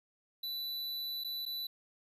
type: tone with dropouts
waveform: square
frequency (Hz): 3975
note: B7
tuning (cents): +10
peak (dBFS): -37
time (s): 0.43-1.67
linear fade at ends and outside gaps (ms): 5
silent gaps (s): 1.238-1.245 / 1.454-1.461
effects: resampled to 32000 Hz